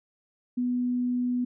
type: tone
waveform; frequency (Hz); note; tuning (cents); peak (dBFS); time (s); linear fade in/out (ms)
sine; 246.9; B3; 0; -24; 0.57-1.45; 10
effects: none